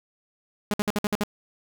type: tone bursts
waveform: sawtooth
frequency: 207.7 Hz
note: G#3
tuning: in tune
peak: -18 dBFS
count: 7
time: 0.71-1.235 s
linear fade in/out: 0 ms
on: 27 ms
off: 56 ms
effects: none